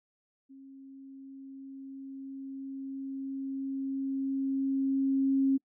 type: tone with level ramp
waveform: sine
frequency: 270.3 Hz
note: C#4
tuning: 44 cents flat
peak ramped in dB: -48 to -22 dBFS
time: 0.49-5.58 s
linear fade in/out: 20 ms
effects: noise-tail reverb RT60 0.1 s tail -26 dB re dry